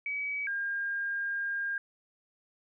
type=tone pair in turn; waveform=sine; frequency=2277 / 1610.1 Hz; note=C#7 / G6; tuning=+46 / +46 cents; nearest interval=tritone; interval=600 cents; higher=first; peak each=-31 / -30 dBFS; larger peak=second; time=0.06-0.47 / 0.47-1.78 s; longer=second; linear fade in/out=2 ms; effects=none